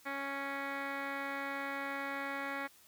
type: tone with low-pass filter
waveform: 10% pulse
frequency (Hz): 277.2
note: C#4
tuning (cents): 0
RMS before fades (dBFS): -39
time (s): 0.05-2.68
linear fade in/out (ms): 20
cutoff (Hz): 2300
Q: 3.8
effects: white hiss -62 dBFS RMS until 2.87 s